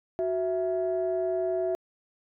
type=tone pair together; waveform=sine; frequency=370 / 659.3 Hz; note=F#4 / E5; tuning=0 / 0 cents; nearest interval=minor seventh; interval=1000 cents; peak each=-27 / -27 dBFS; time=0.19-1.75 s; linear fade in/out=0 ms; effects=tanh soft clip ceiling -19 dBFS